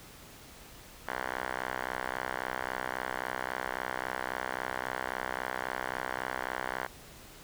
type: tone with band-pass filter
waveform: 5% pulse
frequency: 63.7 Hz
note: C2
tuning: 46 cents flat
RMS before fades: -36 dBFS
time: 1.07-6.87 s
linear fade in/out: 10 ms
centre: 1300 Hz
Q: 4.4
effects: pink hiss -51 dBFS RMS until 7.43 s